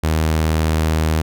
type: tone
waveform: sawtooth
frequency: 79 Hz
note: D#2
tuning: 27 cents sharp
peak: -11 dBFS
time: 0.03-1.22 s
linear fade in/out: 10 ms
effects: none